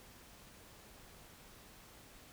silence, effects pink hiss -58 dBFS RMS until 2.32 s

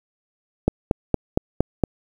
click train, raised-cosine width 2 ms, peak -3 dBFS, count 6, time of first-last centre 0.68-1.837 s, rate 4.32 Hz, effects 7-bit

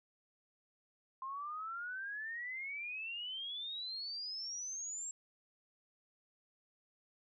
sine exponential sweep, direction up, 1046.5 to 7610 Hz, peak -40 dBFS, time 1.22-5.11 s, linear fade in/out 2 ms, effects none

